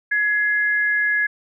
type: tone pair together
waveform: sine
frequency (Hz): 1679.3 / 2092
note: G#6 / C7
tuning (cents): +19 / -1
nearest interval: major third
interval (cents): 380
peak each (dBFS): -17 / -26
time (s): 0.11-1.27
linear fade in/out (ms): 10
effects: none